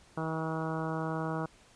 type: harmonic tone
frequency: 160.1 Hz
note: D#3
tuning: 50 cents sharp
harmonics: 1 / 2 / 3 / 4 / 5 / 6 / 7 / 8 / 9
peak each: -35 / -38 / -40 / -41 / -42 / -43 / -43 / -44 / -45 dBFS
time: 0.17-1.46 s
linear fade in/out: 5 ms
effects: pink hiss -60 dBFS RMS until 1.75 s + resampled to 22050 Hz